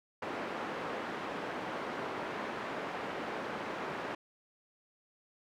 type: band-pass noise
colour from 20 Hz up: pink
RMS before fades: -39 dBFS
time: 0.22-4.15 s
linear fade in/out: 5 ms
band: 300 to 1800 Hz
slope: 12 dB/octave
effects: none